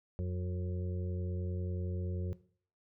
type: harmonic tone with a mistuned harmonic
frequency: 90.5 Hz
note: F#2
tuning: 38 cents flat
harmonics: 1 / 2 / 4 / 5 / 6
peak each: -34 / -40 / -46 / -48 / -50 dBFS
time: 0.19-2.33 s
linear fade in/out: 0 ms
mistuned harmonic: 1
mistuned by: -26 cents
effects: noise-tail reverb RT60 0.5 s tail -17 dB re dry

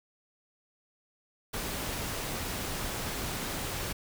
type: noise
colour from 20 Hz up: pink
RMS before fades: -35 dBFS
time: 1.53-3.93 s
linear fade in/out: 10 ms
effects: none

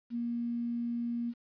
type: tone with quantisation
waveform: sine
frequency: 236.6 Hz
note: A#3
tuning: 26 cents sharp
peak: -31 dBFS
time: 0.1-1.34 s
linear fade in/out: 50 ms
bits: 10
effects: resampled to 11025 Hz

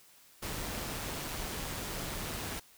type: noise with amplitude modulation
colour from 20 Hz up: pink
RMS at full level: -37 dBFS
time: 0.42-2.6 s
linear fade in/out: 10 ms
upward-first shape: sine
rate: 155 Hz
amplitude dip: 30%
effects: white hiss -60 dBFS RMS until 2.77 s

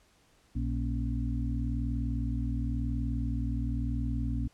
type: harmonic tone with a mistuned harmonic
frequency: 59.2 Hz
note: A#1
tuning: 27 cents sharp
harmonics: 1 / 2 / 4 / 5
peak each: -31 / -34 / -37 / -38 dBFS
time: 0.55-4.48 s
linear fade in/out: 10 ms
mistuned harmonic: 5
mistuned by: -110 cents
effects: pink hiss -65 dBFS RMS until 4.53 s + low-pass 10000 Hz 12 dB/octave

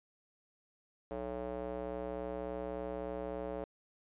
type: tone with band-pass filter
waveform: square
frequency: 61.74 Hz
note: B1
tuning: in tune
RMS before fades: -40 dBFS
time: 1.11-3.64 s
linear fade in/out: 0 ms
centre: 540 Hz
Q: 2.5
effects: resampled to 8000 Hz

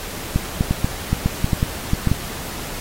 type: clicks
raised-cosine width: 5 ms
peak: -4 dBFS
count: 12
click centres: 0.36 / 0.609 / 0.71 / 0.845 / 1.13 / 1.26 / 1.444 / 1.532 / 1.629 / 1.934 / 2.073 / 2.116 s
effects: pink hiss -31 dBFS RMS until 2.8 s + AAC 48 kbps

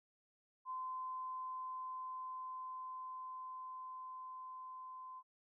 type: tone with level ramp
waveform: sine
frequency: 1030 Hz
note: C6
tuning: 28 cents flat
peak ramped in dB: -40 to -48 dBFS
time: 0.65-5.23 s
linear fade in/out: 50 ms
effects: none

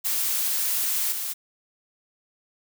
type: noise with level steps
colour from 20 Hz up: blue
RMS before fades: -25 / -30 dBFS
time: 0.04-1.34 s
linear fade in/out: 20 ms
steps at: 1.12 s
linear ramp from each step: 2 ms
effects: none

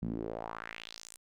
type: tone with band-pass filter sweep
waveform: sawtooth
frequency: 55.8 Hz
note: A1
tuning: 25 cents sharp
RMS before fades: -41 dBFS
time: 0.02-1.17 s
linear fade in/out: 0 ms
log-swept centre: 180 to 10000 Hz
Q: 3
effects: none

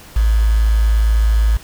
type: tone with quantisation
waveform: sine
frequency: 54.5 Hz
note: A1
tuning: 16 cents flat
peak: -10 dBFS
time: 0.16-1.57 s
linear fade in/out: 5 ms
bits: 5
effects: pink hiss -40 dBFS RMS until 1.63 s

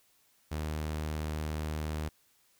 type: tone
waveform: sawtooth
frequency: 77 Hz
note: D#2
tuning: 17 cents flat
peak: -29 dBFS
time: 0.51-2.09 s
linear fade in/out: 10 ms
effects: white hiss -68 dBFS RMS until 2.59 s

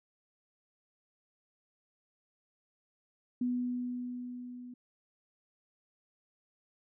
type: tone with level ramp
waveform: sine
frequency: 246.9 Hz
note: B3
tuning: in tune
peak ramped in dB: -28 to -44 dBFS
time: 3.41-4.74 s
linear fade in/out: 5 ms
effects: none

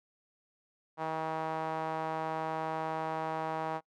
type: tone with band-pass filter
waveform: sawtooth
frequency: 159.3 Hz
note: D#3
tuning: 41 cents sharp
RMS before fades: -35 dBFS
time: 0.97-3.81 s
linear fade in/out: 50 ms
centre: 870 Hz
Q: 2.4
effects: noise-tail reverb RT60 0.1 s tail -25 dB re dry

